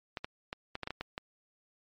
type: clicks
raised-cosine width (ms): 0.3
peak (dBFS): -20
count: 9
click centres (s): 0.172 / 0.245 / 0.529 / 0.754 / 0.833 / 0.874 / 0.906 / 1.01 / 1.179
effects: MP3 48 kbps